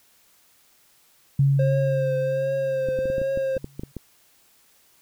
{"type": "tone with exponential decay", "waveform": "sine", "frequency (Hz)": 138.59, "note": "C#3", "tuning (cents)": 0, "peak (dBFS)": -14, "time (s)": [1.39, 3.92], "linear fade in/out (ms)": 5, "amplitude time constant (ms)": 550}
{"type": "tone with vibrato", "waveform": "triangle", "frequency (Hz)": 531, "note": "C5", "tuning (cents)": 25, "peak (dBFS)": -20, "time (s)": [1.59, 3.58], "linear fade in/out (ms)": 5, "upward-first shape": "triangle", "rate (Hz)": 1.3, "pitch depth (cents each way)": 39}
{"type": "clicks", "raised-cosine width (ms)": 3, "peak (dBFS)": -19, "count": 12, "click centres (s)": [2.887, 2.989, 3.056, 3.101, 3.182, 3.216, 3.374, 3.567, 3.644, 3.795, 3.835, 3.967]}
{"effects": ["white hiss -59 dBFS RMS until 5.01 s"]}